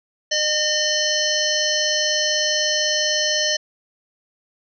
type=harmonic tone with a mistuned harmonic; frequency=608 Hz; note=D#5; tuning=40 cents flat; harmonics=1 / 3 / 5 / 7 / 9 / 10; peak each=-25 / -25 / -25 / -25 / -25 / -25 dBFS; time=0.31-3.57 s; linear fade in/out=10 ms; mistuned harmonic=9; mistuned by=-39 cents; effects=none